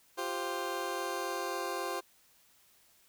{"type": "chord", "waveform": "20% pulse", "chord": "F suspended second", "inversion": "none", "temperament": "just", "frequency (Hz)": [349.2, 392.9, 523.8], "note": ["F4", "G4", "C5"], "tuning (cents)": [0, 4, 2], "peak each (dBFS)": -34, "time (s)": [0.17, 2.01], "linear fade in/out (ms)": 20, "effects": ["white hiss -65 dBFS RMS until 3.08 s"]}